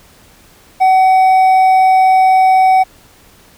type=tone with hard clipping; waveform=triangle; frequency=754 Hz; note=F#5; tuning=32 cents sharp; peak=-7 dBFS; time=0.8-2.84 s; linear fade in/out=20 ms; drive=7 dB; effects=pink hiss -45 dBFS RMS until 3.57 s